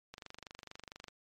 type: click train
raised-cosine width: 0.2 ms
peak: -29 dBFS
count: 24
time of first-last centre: 0.14-1.083 s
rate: 24.4 Hz
effects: MP3 64 kbps